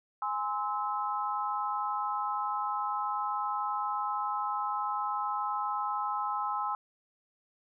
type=chord; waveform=sine; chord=Ab augmented; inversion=none; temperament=just; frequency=830.6 / 1038.3 / 1297.8 Hz; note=Ab5 / C6 / E6; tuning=0 / -14 / -27 cents; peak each=-34 dBFS; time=0.22-6.75 s; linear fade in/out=2 ms; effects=none